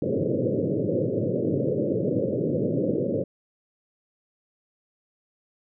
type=band-pass noise; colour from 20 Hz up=white; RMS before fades=-25 dBFS; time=0.02-3.24 s; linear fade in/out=2 ms; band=100 to 570 Hz; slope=96 dB/octave; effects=none